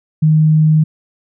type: tone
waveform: sine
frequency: 155.56 Hz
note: D#3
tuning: in tune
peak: -7 dBFS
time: 0.22-0.84 s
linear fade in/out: 10 ms
effects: none